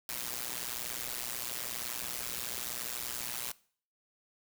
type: noise with amplitude modulation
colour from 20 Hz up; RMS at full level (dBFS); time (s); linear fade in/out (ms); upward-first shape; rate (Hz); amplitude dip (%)
white; -34; 0.09-3.52; 2; sine; 121; 100
effects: noise-tail reverb RT60 0.5 s tail -21 dB re dry